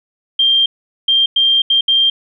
sine tone bursts at uneven times, 3181 Hz, G7, 25 cents sharp, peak -9 dBFS, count 5, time 0.39-0.66 / 1.08-1.26 / 1.36-1.62 / 1.7-1.81 / 1.88-2.1 s, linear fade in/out 5 ms, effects none

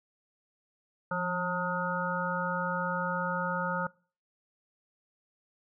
harmonic tone with a mistuned harmonic, 180 Hz, F#3, 47 cents flat, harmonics 1 / 3 / 5 / 7 / 8, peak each -35 / -35 / -35 / -35 / -35 dBFS, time 1.11-3.87 s, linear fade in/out 5 ms, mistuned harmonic 1, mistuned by -55 cents, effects noise-tail reverb RT60 0.4 s tail -23 dB re dry

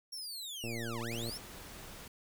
sawtooth linear two-way sweep, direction down then up, 5588 to 830.6 to 5588 Hz, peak -38 dBFS, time 0.12-1.38 s, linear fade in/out 10 ms, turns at 1 s
click train, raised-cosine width 2 ms, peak -29 dBFS, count 77, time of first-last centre 0.64-1.295 s, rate 116 Hz
pink noise, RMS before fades -49 dBFS, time 1.11-2.08 s, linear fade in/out 5 ms
effects none

